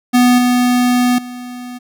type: tone with level steps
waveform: square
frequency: 246.9 Hz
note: B3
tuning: in tune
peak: -8 / -11 / -27 dBFS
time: 0.13-1.79 s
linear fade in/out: 20 ms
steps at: 0.38 / 1.18 s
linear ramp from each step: 5 ms
effects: none